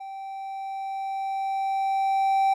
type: tone with level ramp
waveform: triangle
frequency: 778 Hz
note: G5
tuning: 13 cents flat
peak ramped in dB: -33 to -16 dBFS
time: 0-2.54 s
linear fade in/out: 10 ms
effects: none